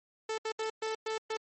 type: tone bursts at uneven times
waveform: sawtooth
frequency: 440 Hz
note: A4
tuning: in tune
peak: -28 dBFS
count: 6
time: 0.29-0.38 / 0.45-0.52 / 0.59-0.7 / 0.82-0.95 / 1.06-1.18 / 1.3-1.37 s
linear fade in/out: 5 ms
effects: MP3 32 kbps